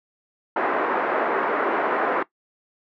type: band-pass noise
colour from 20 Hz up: pink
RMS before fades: -23 dBFS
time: 0.56-2.23 s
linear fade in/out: 5 ms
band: 340 to 1700 Hz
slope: 24 dB/octave
effects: noise-tail reverb RT60 0.1 s tail -18 dB re dry